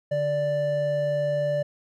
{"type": "tone pair together", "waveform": "triangle", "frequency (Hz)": [146.12, 587], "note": ["D3", "D5"], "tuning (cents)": [-8, -1], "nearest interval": "2 octaves", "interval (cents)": 2407, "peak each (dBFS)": [-28, -21], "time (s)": [0.11, 1.63], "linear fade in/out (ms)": 10, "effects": []}